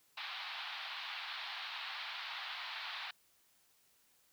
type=band-pass noise; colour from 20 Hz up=white; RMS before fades=-44 dBFS; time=0.17-3.11 s; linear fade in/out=5 ms; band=750 to 4200 Hz; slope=48 dB/octave; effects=white hiss -71 dBFS RMS until 4.32 s